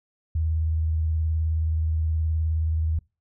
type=tone with vibrato; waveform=sine; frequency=79.6 Hz; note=D#2; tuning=40 cents sharp; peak=-21 dBFS; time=0.35-2.99 s; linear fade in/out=5 ms; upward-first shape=sine; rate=19 Hz; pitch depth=43 cents each way; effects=noise-tail reverb RT60 0.3 s tail -26 dB re dry